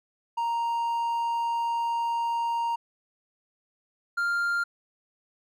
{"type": "tone pair in turn", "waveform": "triangle", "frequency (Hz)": [932.3, 1396.9], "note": ["A#5", "F6"], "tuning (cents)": [0, 0], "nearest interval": "perfect fifth", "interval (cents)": 700, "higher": "second", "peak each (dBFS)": [-23, -22], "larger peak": "second", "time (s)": [[0.37, 2.76], [4.17, 4.64]], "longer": "first", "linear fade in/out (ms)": 10, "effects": []}